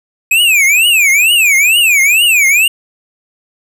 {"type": "tone with vibrato", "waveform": "square", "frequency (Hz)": 2489, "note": "D#7", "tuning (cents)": 0, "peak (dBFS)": -7, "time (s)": [0.31, 2.68], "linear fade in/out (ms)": 5, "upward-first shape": "triangle", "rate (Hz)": 2.2, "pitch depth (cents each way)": 300, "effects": []}